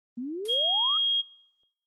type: exponential sweep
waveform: sine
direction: up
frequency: 230.1 to 1318.5 Hz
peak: -31 dBFS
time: 0.17-0.98 s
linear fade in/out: 10 ms
type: noise with exponential decay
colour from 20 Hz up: blue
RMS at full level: -38 dBFS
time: 0.45-0.74 s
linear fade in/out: 5 ms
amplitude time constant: 62 ms
type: tone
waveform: sine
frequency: 3262 Hz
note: G#7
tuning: 32 cents flat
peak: -23 dBFS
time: 0.48-1.22 s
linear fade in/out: 20 ms
effects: noise-tail reverb RT60 0.9 s tail -24 dB re dry + Opus 32 kbps